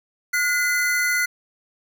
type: tone pair together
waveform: square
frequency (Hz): 1443 / 2035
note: F#6 / C7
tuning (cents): -44 / -49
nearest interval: tritone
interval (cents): 595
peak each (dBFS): -23 / -22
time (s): 0.33-1.26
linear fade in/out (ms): 10
effects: none